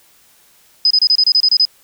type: tone bursts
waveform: sine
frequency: 5020 Hz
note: D#8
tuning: 15 cents sharp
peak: -8 dBFS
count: 10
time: 0.85-1.652 s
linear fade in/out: 2 ms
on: 55 ms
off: 28 ms
effects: white hiss -51 dBFS RMS until 1.83 s